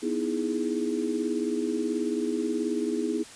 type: chord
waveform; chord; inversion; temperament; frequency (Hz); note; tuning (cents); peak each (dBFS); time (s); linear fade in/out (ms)
sine; E major seventh; second; equal; 246.9 / 311.1 / 329.6 / 415.3; B3 / D#4 / E4 / G#4; 0 / 0 / 0 / 0; -31; 0.02-3.24; 20
effects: white hiss -46 dBFS RMS until 3.35 s + resampled to 22050 Hz